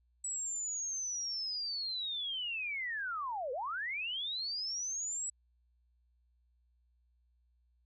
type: linear two-way sweep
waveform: sine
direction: down then up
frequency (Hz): 7902 to 474.5 to 7902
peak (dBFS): -35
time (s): 0.24-5.3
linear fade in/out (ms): 5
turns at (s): 3.52
effects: added 60 Hz sine -69 dBFS peak until 7.85 s